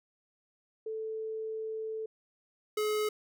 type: tone pair in turn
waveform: sine / square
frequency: 439.9 / 425.2 Hz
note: A4 / G#4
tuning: 0 / +41 cents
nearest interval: minor second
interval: 59 cents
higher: first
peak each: -34 / -29 dBFS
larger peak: second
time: 0.86-2.06 / 2.77-3.09 s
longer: first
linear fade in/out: 5 ms
effects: none